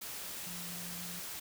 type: tone in noise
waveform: sine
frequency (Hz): 174.61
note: F3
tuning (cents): 0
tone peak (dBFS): -47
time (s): 0.46-1.2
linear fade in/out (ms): 10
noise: white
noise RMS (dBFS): -43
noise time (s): 0.01-1.4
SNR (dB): -7
effects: none